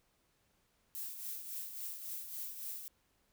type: noise with tremolo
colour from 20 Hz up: violet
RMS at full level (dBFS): -41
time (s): 0.95-2.88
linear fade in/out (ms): 0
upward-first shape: triangle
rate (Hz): 3.6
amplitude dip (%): 60
effects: pink hiss -75 dBFS RMS until 3.32 s